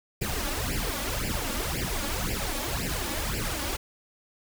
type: noise with flanger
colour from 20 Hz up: pink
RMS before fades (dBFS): -30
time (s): 0.21-3.77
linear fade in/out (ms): 10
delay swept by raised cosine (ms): 0.39 to 3.59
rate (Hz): 1.9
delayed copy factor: +0.85
effects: none